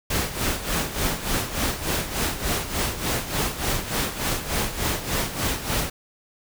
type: noise with tremolo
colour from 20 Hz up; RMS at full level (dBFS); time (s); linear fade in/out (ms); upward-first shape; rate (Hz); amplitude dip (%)
pink; -23; 0.1-5.9; 5; sine; 3.4; 70
effects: none